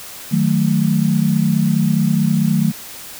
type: chord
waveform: sine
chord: D# diminished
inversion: none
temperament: equal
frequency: 155.56 / 185 / 220 Hz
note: D#3 / F#3 / A3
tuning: 0 / 0 / 0 cents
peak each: -17 dBFS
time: 0.31-2.72 s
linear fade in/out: 20 ms
effects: white hiss -34 dBFS RMS until 3.19 s